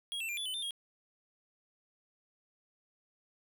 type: tone with pitch steps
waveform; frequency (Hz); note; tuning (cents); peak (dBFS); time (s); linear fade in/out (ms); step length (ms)
square; 3298 / 2676 / 2388 / 3450 / 3025 / 3583 / 3270; G#7 / E7 / D7 / A7 / F#7 / A7 / G#7; -13 / +25 / +28 / -35 / +38 / +31 / -28; -36; 0.12-0.708; 0; 84
effects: none